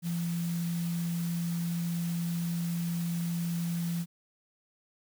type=tone in noise; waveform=sine; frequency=170.4 Hz; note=F3; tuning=42 cents flat; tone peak=-29 dBFS; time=0.02-4.06 s; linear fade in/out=50 ms; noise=white; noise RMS=-45 dBFS; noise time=0.02-4.06 s; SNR=+13 dB; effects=none